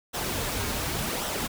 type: noise with flanger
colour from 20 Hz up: pink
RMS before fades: -30 dBFS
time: 0.13-1.48 s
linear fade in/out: 20 ms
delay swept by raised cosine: 0.42 to 6.12 ms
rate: 0.89 Hz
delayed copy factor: -0.5
effects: none